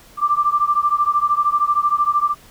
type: beating tone pair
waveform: sine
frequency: 1174.7 / 1187.7 Hz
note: D6 / D6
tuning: 0 / +19 cents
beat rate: 13 Hz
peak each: -17 / -18 dBFS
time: 0.17-2.35 s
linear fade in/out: 50 ms
effects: pink hiss -47 dBFS RMS until 2.5 s